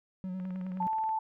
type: tone with vibrato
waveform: triangle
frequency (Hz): 185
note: F#3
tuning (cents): 0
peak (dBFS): -32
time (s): 0.24-0.87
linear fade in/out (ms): 0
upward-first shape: square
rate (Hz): 9.8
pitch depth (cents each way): 28
type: click train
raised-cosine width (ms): 0.5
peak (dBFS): -36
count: 14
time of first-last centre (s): 0.4-1.091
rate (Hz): 18.8
type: tone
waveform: sine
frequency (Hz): 880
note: A5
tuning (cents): 0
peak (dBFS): -28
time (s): 0.8-1.19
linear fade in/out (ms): 5
effects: none